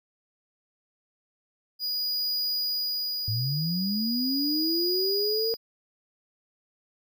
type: tone with tremolo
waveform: square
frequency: 4908 Hz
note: D#8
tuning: 25 cents flat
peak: -26 dBFS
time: 1.79-5.57 s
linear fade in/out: 50 ms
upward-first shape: sine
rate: 0.4 Hz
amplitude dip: 45%
type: linear sweep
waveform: sine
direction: up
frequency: 103.83 to 460 Hz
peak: -26 dBFS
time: 3.28-5.54 s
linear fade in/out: 0 ms
effects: none